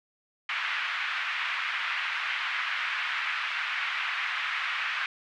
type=band-pass noise; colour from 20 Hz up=white; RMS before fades=-31 dBFS; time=0.49-5.06 s; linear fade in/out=2 ms; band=1200 to 2600 Hz; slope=24 dB/octave; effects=none

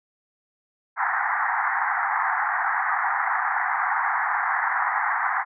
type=band-pass noise; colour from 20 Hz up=pink; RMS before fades=-24 dBFS; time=0.96-5.45 s; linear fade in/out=50 ms; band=750 to 2000 Hz; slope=96 dB/octave; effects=none

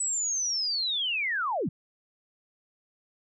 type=linear sweep; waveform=sine; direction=down; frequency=8000 to 114.6 Hz; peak=-26 dBFS; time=0-1.69 s; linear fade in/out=5 ms; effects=none

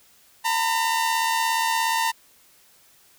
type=tone pair together; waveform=sawtooth; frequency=910.8 / 987.8 Hz; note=A#5 / B5; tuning=-40 / 0 cents; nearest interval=minor second; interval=140 cents; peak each=-18 / -23 dBFS; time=0.44-2.12 s; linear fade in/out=20 ms; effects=white hiss -56 dBFS RMS until 3.18 s

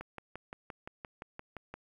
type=click train; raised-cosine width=0.5 ms; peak=-27 dBFS; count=11; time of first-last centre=0.01-1.74 s; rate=5.78 Hz; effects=10-bit

